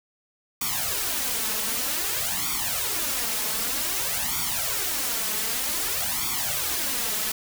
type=noise with flanger; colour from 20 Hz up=white; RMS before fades=-27 dBFS; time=0.61-7.32 s; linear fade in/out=5 ms; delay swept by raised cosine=0.87 to 4.67 ms; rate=0.53 Hz; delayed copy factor=+0.9; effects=none